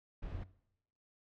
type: noise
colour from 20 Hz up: brown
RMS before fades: -43 dBFS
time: 0.22-0.44 s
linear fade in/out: 10 ms
type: tone with exponential decay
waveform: triangle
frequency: 92.5 Hz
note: F#2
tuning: in tune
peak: -36 dBFS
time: 0.34-0.59 s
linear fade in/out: 5 ms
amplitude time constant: 53 ms
effects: noise-tail reverb RT60 0.8 s tail -20 dB re dry + low-pass 3000 Hz 12 dB/octave